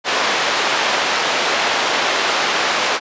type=band-pass noise; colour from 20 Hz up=pink; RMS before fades=-18 dBFS; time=0.04-3 s; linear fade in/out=50 ms; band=580 to 4600 Hz; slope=12 dB/octave; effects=resampled to 16000 Hz